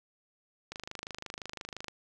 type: click train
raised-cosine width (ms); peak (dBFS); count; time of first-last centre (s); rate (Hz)
0.2; -22; 31; 0.72-1.883; 25.8
effects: none